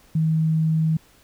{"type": "tone", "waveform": "sine", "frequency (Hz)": 159.1, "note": "D#3", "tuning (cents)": 39, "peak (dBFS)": -17, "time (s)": [0.15, 0.97], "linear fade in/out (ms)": 5, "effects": ["pink hiss -55 dBFS RMS until 1.23 s"]}